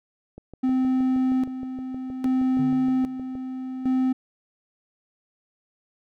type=click train; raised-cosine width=2 ms; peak=-27 dBFS; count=20; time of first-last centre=0.38-3.353 s; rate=6.39 Hz
type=tone with tremolo; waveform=triangle; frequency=258.7 Hz; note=C4; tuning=19 cents flat; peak=-17 dBFS; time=0.63-4.13 s; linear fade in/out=10 ms; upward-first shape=square; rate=0.62 Hz; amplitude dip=70%
type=tone with exponential decay; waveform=triangle; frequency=146.2 Hz; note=D3; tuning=7 cents flat; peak=-25 dBFS; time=2.59-3.38 s; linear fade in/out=2 ms; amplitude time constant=170 ms
effects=none